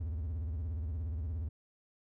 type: tone with vibrato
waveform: triangle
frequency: 79.3 Hz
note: D#2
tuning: 33 cents sharp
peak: -32 dBFS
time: 0-1.49 s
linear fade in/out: 10 ms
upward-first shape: sine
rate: 17 Hz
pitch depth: 230 cents each way
effects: none